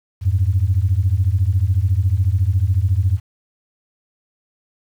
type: beating tone pair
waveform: sine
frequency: 87.31 / 101.31 Hz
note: F2 / G#2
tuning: 0 / -42 cents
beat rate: 14 Hz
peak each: -16 dBFS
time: 0.21-3.2 s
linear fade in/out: 50 ms
effects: tanh soft clip ceiling -6 dBFS + 8-bit